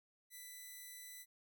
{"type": "tone", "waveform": "5% pulse", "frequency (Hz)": 1993, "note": "B6", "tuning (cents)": 15, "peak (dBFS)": -40, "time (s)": [0.3, 1.26], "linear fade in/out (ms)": 50, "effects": []}